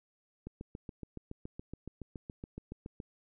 click train, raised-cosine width 3 ms, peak -29 dBFS, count 19, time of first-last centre 0.47-3.002 s, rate 7.11 Hz, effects none

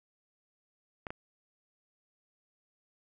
clicks, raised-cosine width 0.5 ms, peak -23 dBFS, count 2, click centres 1.068 / 1.105 s, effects none

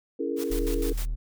sine chord, A# half-diminished seventh, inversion first, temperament just, 279.7 / 335.6 / 419.5 / 466.2 Hz, C#4 / E4 / G#4 / A#4, +16 / +31 / +17 / 0 cents, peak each -32 dBFS, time 0.19-0.93 s, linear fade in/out 10 ms
white noise with tremolo, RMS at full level -38 dBFS, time 0.36-1.07 s, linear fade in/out 50 ms, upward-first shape square, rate 6.5 Hz, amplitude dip 75%
triangle tone, 38.89 Hz, D#1, in tune, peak -24 dBFS, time 0.5-1.16 s, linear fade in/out 20 ms
effects none

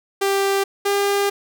sawtooth tone pair in turn, 393.7 / 401.7 Hz, G4 / G4, +8 / +42 cents, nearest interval unison, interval 34 cents, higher second, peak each -13 dBFS, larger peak neither, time 0.21-0.64 / 0.85-1.3 s, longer second, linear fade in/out 10 ms, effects none

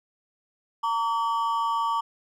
triangle ring-modulated tone, 1030 Hz, C6, 28 cents flat, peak -18 dBFS, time 0.83-2.01 s, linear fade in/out 10 ms, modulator 113 Hz, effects none

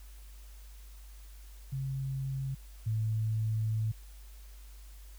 sine tone pair in turn, 134.5 / 109.99 Hz, C3 / A2, +48 / 0 cents, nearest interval minor third, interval 348 cents, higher first, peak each -32 / -28 dBFS, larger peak second, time 1.72-2.55 / 2.86-3.92 s, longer second, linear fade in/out 10 ms, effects added 50 Hz sine -47 dBFS peak until 5.18 s + white hiss -60 dBFS RMS until 5.18 s

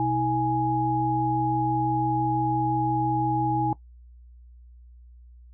sine tone cluster, 125.6 / 320.7 / 832 Hz, B2 / E4 / G#5, +30 / -48 / +3 cents, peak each -28 / -27 / -24 dBFS, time 0-3.73 s, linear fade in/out 2 ms, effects noise-tail reverb RT60 0.1 s tail -18 dB re dry + added 60 Hz sine -46 dBFS peak until 5.53 s

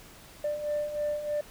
sine beating tone pair, 591 / 594.2 Hz, D5 / D5, +11 / +20 cents, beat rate 3.2 Hz, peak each -34 / -28 dBFS, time 0.44-1.41 s, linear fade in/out 5 ms, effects tanh soft clip ceiling -24 dBFS + pink hiss -51 dBFS RMS until 1.5 s

